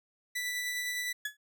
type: tone with tremolo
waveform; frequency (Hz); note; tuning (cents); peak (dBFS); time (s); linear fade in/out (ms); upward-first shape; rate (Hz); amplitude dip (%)
sawtooth; 1975.5; B6; 0; -28; 0.35-1.13; 10; sine; 9.8; 25
type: tone with exponential decay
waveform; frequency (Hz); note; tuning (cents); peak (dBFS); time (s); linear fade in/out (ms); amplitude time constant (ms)
35% pulse; 1700; G#6; +40; -28; 1.25-1.37; 5; 24
effects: none